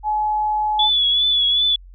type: tone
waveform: sine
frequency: 850 Hz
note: G#5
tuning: 40 cents sharp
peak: -17 dBFS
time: 0.03-0.9 s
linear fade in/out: 50 ms
type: tone with vibrato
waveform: sine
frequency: 3421 Hz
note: A7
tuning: 49 cents flat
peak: -14 dBFS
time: 0.79-1.76 s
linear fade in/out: 5 ms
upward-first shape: triangle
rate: 2.6 Hz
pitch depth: 49 cents each way
effects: added 45 Hz sine -39 dBFS peak until 1.94 s